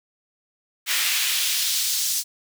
pink noise with high-pass filter sweep, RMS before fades -23 dBFS, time 0.86-2.24 s, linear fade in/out 50 ms, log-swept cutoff 2100 to 5700 Hz, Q 1.3, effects none

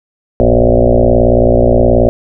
sine tone with frequency modulation, 311.1 Hz, D#4, in tune, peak -5 dBFS, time 0.4-2.09 s, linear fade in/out 0 ms, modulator 58.7 Hz, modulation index 5.6, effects none

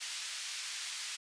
white band-pass noise, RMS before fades -41 dBFS, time 0-1.17 s, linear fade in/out 20 ms, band 1900 to 6200 Hz, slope 12 dB/octave, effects resampled to 22050 Hz

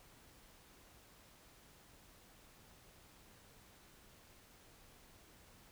silence, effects pink hiss -63 dBFS RMS until 5.71 s

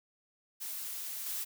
blue noise with level steps, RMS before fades -40 / -37 dBFS, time 0.6-1.45 s, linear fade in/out 20 ms, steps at 1.26 s, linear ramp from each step 5 ms, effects none

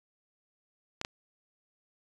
clicks, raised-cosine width 0.2 ms, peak -16 dBFS, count 2, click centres 1.014 / 1.049 s, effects resampled to 24000 Hz

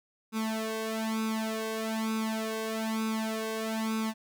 sawtooth tone with flanger, 220.9 Hz, A3, 7 cents sharp, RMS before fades -32 dBFS, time 0.32-4.14 s, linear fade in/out 50 ms, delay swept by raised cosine 0.8 to 1.9 ms, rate 1.1 Hz, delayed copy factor +1, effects none

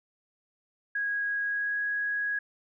sine tone with pitch glide, 1649 to 1660.5 Hz, G#6 to G#6, -13 to -1 cents, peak -27 dBFS, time 0.95-2.39 s, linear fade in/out 5 ms, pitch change +12 cents, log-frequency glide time 1.43-1.8 s, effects none

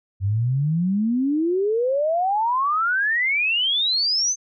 sine exponential sweep, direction up, 93.6 to 6350 Hz, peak -18 dBFS, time 0.2-4.36 s, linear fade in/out 50 ms, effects none

